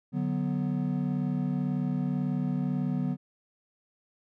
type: chord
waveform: triangle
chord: B minor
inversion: first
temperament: equal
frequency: 146.83 / 185 / 246.9 Hz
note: D3 / F#3 / B3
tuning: 0 / 0 / 0 cents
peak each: -29 dBFS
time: 0.12-3.17 s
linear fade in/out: 50 ms
effects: none